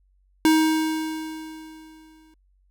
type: tone with exponential decay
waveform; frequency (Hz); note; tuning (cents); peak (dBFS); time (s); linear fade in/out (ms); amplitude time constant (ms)
square; 315.7; D#4; +25; -14; 0.45-2.34; 1; 410
effects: added 47 Hz sine -59 dBFS peak until 2.7 s